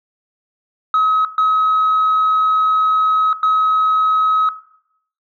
sine tone bursts at uneven times, 1276 Hz, D#6, 43 cents sharp, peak -9 dBFS, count 3, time 0.94-1.25 / 1.38-3.33 / 3.43-4.49 s, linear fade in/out 2 ms, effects noise-tail reverb RT60 0.7 s tail -17 dB re dry + tanh soft clip ceiling -9 dBFS

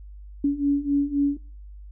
sine beating tone pair, 281.6 / 285.4 Hz, C#4 / D4, +27 / -49 cents, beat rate 3.8 Hz, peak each -24 / -21 dBFS, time 0.44-1.37 s, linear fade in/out 5 ms, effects noise-tail reverb RT60 0.3 s tail -17 dB re dry + added 50 Hz sine -39 dBFS peak until 1.91 s

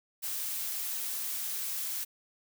blue noise, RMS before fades -35 dBFS, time 0.22-2.05 s, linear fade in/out 20 ms, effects none

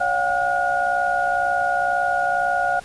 sine tone cluster, 565 / 714 / 776 / 1439 Hz, C#5 / F5 / G5 / F#6, +33 / +38 / -18 / -49 cents, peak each -28 / -21 / -25 / -23 dBFS, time 0-2.8 s, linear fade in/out 10 ms, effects pink hiss -43 dBFS RMS until 2.84 s + resampled to 24000 Hz

